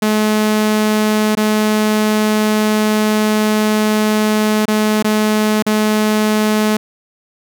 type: tone with dropouts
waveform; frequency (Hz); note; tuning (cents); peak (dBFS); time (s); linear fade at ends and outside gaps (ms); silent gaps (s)
sawtooth; 214; A3; -48; -8; 0.02-6.77; 5; 1.352-1.371 / 4.655-4.68 / 5.026-5.044 / 5.625-5.664
effects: none